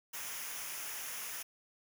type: noise with comb filter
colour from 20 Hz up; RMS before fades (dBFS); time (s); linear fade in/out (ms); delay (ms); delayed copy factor
white; -42; 0.13-1.43; 10; 0.24; -0.6
effects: none